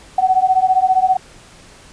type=beating tone pair; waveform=sine; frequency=743 / 758 Hz; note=F#5 / F#5; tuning=+7 / +42 cents; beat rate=15 Hz; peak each=-14 dBFS; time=0.18-1.17 s; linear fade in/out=5 ms; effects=pink hiss -43 dBFS RMS until 1.92 s + resampled to 22050 Hz